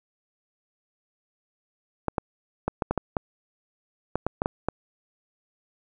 clicks, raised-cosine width 1 ms, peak -10 dBFS, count 12, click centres 2.083 / 2.182 / 2.68 / 2.822 / 2.91 / 2.977 / 3.168 / 4.156 / 4.266 / 4.419 / 4.459 / 4.686 s, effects none

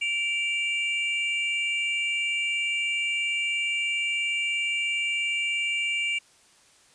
triangle tone pair together, 2331 / 2794 Hz, D7 / F7, -14 / 0 cents, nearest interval minor third, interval 314 cents, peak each -25 / -27 dBFS, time 0.01-6.19 s, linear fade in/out 10 ms, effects white hiss -58 dBFS RMS until 6.94 s + resampled to 22050 Hz

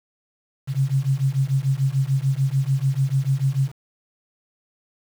sine beating tone pair, 132 / 138.8 Hz, C3 / C#3, +16 / +3 cents, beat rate 6.8 Hz, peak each -21 dBFS, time 0.67-3.72 s, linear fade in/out 50 ms, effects 7-bit

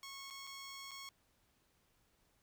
10% pulse tone with dropouts, 1097 Hz, C#6, 18 cents flat, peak -39 dBFS, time 0.03-1.09 s, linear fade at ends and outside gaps 1 ms, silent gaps 0.302-0.307 / 0.469-0.472 / 0.91-0.915 s, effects pink hiss -75 dBFS RMS until 2.42 s

